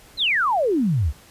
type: exponential sweep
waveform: sine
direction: down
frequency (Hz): 4268 to 62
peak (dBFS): -17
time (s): 0.17-1.13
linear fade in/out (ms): 50
effects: pink hiss -49 dBFS RMS until 1.3 s + resampled to 32000 Hz